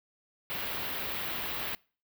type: band-stop noise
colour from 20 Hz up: white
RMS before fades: -35 dBFS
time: 0.5-1.75 s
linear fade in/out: 0 ms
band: 3700 to 16000 Hz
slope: 24 dB/octave
effects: noise-tail reverb RT60 0.4 s tail -25 dB re dry